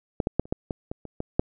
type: clicks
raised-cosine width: 2 ms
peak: -10 / -10 / -7 / -30 / -11 / -15 / -18 / -25 / -16 / -6 dBFS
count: 10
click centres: 0.202 / 0.271 / 0.396 / 0.455 / 0.525 / 0.708 / 0.915 / 1.053 / 1.204 / 1.395 s
effects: none